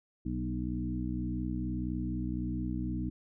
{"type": "harmonic tone with a mistuned harmonic", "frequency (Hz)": 61.74, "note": "B1", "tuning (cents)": 0, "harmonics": [1, 2, 3, 4, 5], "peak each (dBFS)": [-37, -39, -38, -38, -38], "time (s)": [0.25, 3.1], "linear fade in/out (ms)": 10, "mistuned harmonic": 4, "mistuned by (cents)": -17, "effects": []}